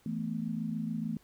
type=chord; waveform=sine; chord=E suspended fourth; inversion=none; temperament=equal; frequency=164.81 / 220 / 246.9 Hz; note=E3 / A3 / B3; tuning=0 / 0 / 0 cents; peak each=-37 / -34 / -39 dBFS; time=0.06-1.17 s; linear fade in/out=2 ms; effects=pink hiss -65 dBFS RMS until 1.23 s